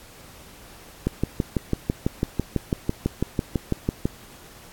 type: click train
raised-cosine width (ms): 3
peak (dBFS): -8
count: 19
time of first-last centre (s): 1.07-4.055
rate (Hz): 6.03
effects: pink hiss -47 dBFS RMS until 4.72 s + AAC 64 kbps